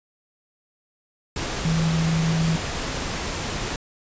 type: tone in noise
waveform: sine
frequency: 162.5 Hz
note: E3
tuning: 24 cents flat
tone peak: -19 dBFS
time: 1.65-2.56 s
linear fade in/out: 2 ms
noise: pink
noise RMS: -28 dBFS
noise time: 1.36-3.76 s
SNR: +6 dB
effects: resampled to 16000 Hz